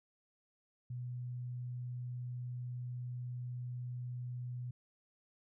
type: tone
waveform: sine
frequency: 123.47 Hz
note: B2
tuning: in tune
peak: -39 dBFS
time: 0.9-4.71 s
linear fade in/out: 5 ms
effects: none